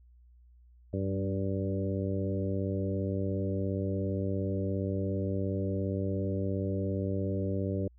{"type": "harmonic tone with a mistuned harmonic", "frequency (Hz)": 97.2, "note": "G2", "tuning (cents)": -14, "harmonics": [1, 2, 3, 4, 5, 6], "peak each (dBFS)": [-32, -35, -37, -38, -39, -40], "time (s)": [0.93, 7.88], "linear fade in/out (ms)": 5, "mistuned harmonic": 2, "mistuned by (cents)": -16, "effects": ["added 60 Hz sine -55 dBFS peak until 7.98 s"]}